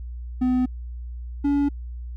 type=tone pair in turn; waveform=triangle; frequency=253 / 284.6 Hz; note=B3 / C#4; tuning=+42 / +46 cents; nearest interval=major second; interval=204 cents; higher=second; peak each=-16 / -16 dBFS; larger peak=neither; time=0.41-0.66 / 1.44-1.69 s; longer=neither; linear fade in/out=10 ms; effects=added 60 Hz sine -31 dBFS peak until 2.16 s